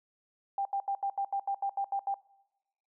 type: tone bursts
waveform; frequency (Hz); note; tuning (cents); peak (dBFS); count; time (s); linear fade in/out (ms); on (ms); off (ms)
sine; 792; G5; +18; -28; 11; 0.58-2.142; 2; 72; 77
effects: noise-tail reverb RT60 1.0 s tail -23 dB re dry